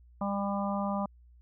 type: harmonic tone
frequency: 199.8 Hz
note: G3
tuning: 33 cents sharp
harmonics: 1 / 3 / 4 / 5 / 6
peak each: -31 / -36 / -37 / -38 / -39 dBFS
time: 0.21-1.06 s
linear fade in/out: 5 ms
effects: added 60 Hz sine -54 dBFS peak until 1.41 s